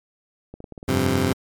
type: clicks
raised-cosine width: 2 ms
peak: -24 dBFS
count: 8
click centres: 0.54 / 0.604 / 0.642 / 0.723 / 0.778 / 0.829 / 0.91 / 0.962 s
type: chord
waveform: 15% pulse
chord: F suspended second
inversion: none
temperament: just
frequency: 87.31 / 98.22 / 130.96 Hz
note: F2 / G2 / C3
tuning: 0 / +4 / +2 cents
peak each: -18 / -18 / -17 dBFS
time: 0.88-1.33 s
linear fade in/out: 5 ms
effects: MP3 96 kbps